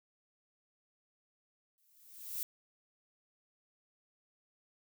violet noise with exponential growth, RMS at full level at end -36 dBFS, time 1.78-2.43 s, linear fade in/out 0 ms, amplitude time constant 140 ms, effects none

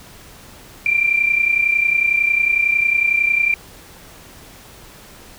sine tone pair together, 2343 / 2374 Hz, D7 / D7, -5 / +18 cents, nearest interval unison, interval 23 cents, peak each -19 / -15 dBFS, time 0.86-3.54 s, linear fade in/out 2 ms, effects pink hiss -42 dBFS RMS until 5.38 s

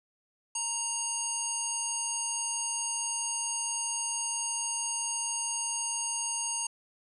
harmonic tone, 932.3 Hz, A#5, in tune, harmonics 1 / 3 / 5 / 7 / 9 / 10, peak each -40 / -40 / -44 / -34 / -37 / -36 dBFS, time 0.55-6.67 s, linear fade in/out 5 ms, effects none

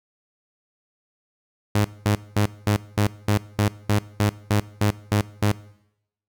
sawtooth tone bursts, 103.83 Hz, G#2, in tune, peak -13 dBFS, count 13, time 1.75-5.518 s, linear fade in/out 5 ms, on 96 ms, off 210 ms, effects noise-tail reverb RT60 0.8 s tail -20 dB re dry

